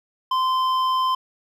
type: tone with hard clipping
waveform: sine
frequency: 1035 Hz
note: C6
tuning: 19 cents flat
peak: -20 dBFS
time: 0.31-1.15 s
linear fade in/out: 5 ms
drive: 8 dB
effects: none